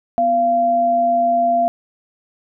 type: tone pair together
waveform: sine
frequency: 247.8 / 688.4 Hz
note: B3 / F5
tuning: +6 / -25 cents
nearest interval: octave + tritone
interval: 1769 cents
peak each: -25 / -13 dBFS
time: 0.18-1.68 s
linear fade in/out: 0 ms
effects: none